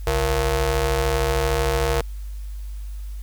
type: ring-modulated tone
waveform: sawtooth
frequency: 203.8 Hz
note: G#3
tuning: 32 cents flat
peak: -12 dBFS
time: 0.07-2.01 s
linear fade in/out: 0 ms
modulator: 267 Hz
effects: added 50 Hz sine -29 dBFS peak until 3.22 s + white hiss -53 dBFS RMS until 3.22 s